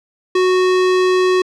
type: tone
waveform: square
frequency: 368.9 Hz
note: F#4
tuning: 5 cents flat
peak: -12 dBFS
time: 0.35-1.42 s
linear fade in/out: 5 ms
effects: low-pass 5000 Hz 12 dB/octave